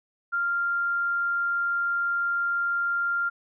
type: tone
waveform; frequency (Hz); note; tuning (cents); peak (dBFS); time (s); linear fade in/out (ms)
sine; 1393; F6; -5; -23; 0.32-3.3; 20
effects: none